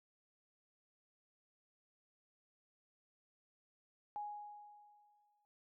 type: tone with exponential decay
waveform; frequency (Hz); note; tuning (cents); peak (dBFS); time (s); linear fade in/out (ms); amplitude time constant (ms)
sine; 830.6; G#5; 0; -39; 4.16-5.45; 0; 280
effects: none